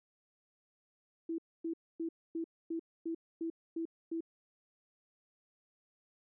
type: tone bursts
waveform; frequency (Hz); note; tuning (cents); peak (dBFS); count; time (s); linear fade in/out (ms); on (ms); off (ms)
sine; 329.6; E4; 0; -34; 9; 1.29-4.207; 5; 93; 260
effects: none